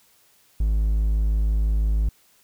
triangle tone, 53 Hz, G#1, 36 cents sharp, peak -16 dBFS, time 0.6-2.09 s, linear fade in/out 5 ms, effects white hiss -59 dBFS RMS until 2.43 s

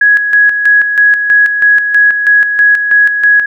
sine tone with tremolo, 1669 Hz, G#6, 8 cents sharp, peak -3 dBFS, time 0.01-3.46 s, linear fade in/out 5 ms, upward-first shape square, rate 3.1 Hz, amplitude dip 55%, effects none

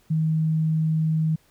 sine tone, 158.3 Hz, D#3, 30 cents sharp, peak -19 dBFS, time 0.1-1.36 s, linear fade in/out 10 ms, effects pink hiss -61 dBFS RMS until 1.5 s

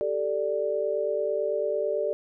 sine chord, G suspended second, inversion none, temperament just, 392 / 441 / 588 Hz, G4 / A4 / D5, 0 / +4 / +2 cents, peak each -31 / -29 / -27 dBFS, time 0.01-2.13 s, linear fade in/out 0 ms, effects none

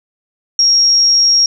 sine tone, 5588 Hz, F8, in tune, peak -7 dBFS, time 0.59-1.46 s, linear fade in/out 2 ms, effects none

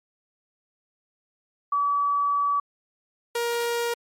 sine / sawtooth tone pair in turn, 1145 / 471.8 Hz, D6 / A#4, -44 / +21 cents, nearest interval octave + minor third, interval 1535 cents, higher first, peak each -20 dBFS, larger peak neither, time 1.72-2.6 / 3.35-3.94 s, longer first, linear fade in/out 5 ms, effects MP3 64 kbps

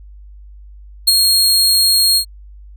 sawtooth tone with ADSR envelope, 4262 Hz, C8, 31 cents sharp, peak -3 dBFS, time 1.07-2.25 s, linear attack 11 ms, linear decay 26 ms, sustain -4 dB, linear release 82 ms, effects added 50 Hz sine -35 dBFS peak until 2.76 s

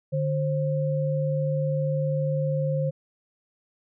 sine tone pair together, 148.73 / 530 Hz, D3 / C5, +22 / +22 cents, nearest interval octave + minor seventh, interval 2200 cents, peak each -24 / -27 dBFS, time 0.12-2.91 s, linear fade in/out 20 ms, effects none

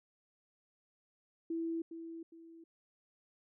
sine tone with echo, 330 Hz, E4, 2 cents sharp, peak -34 dBFS, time 1.5-1.82 s, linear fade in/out 5 ms, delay 410 ms, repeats 2, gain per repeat -9 dB, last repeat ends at 2.64 s, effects none

